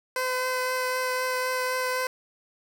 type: tone with vibrato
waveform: 15% pulse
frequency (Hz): 510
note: C5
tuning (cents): -44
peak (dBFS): -19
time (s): 0.16-2.07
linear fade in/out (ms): 2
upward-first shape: triangle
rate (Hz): 3.9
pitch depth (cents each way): 11
effects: none